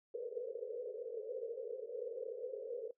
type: band-pass noise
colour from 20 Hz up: white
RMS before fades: -43 dBFS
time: 0.14-2.91 s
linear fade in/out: 5 ms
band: 440 to 510 Hz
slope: 96 dB/octave
effects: noise-tail reverb RT60 0.1 s tail -18 dB re dry